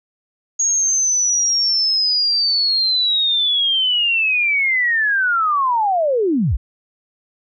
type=linear sweep; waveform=sine; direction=down; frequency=6645 to 36.71 Hz; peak=-14 dBFS; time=0.59-6.57 s; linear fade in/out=10 ms; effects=none